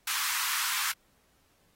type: high-pass noise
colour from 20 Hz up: pink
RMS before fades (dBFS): -31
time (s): 0.07-0.92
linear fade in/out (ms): 5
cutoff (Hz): 990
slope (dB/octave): 48
effects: pink hiss -68 dBFS RMS until 1.75 s + AAC 48 kbps